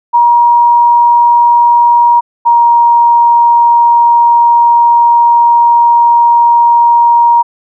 sine tone pair in turn, 950 / 942.9 Hz, A#5 / A#5, +33 / +20 cents, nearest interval unison, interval 13 cents, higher first, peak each -3 dBFS, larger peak neither, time 0.13-2.21 / 2.45-7.43 s, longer second, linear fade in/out 20 ms, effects none

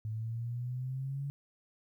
sine exponential sweep, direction up, 107.9 to 142.1 Hz, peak -34 dBFS, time 0.05-1.3 s, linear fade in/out 0 ms, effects 12-bit

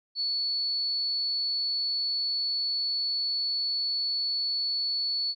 sine tone, 4430 Hz, C#8, 2 cents flat, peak -26 dBFS, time 0.15-5.35 s, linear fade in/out 50 ms, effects none

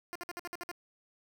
10% pulse tone bursts, 349.9 Hz, F4, 3 cents sharp, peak -30 dBFS, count 8, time 0.13-0.715 s, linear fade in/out 0 ms, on 25 ms, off 55 ms, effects none

